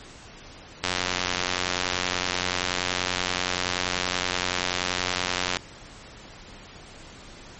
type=click train; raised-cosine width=0.2 ms; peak=-6 dBFS; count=429; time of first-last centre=0.84-5.569 s; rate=90.5 Hz; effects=pink hiss -45 dBFS RMS until 7.59 s + MP3 32 kbps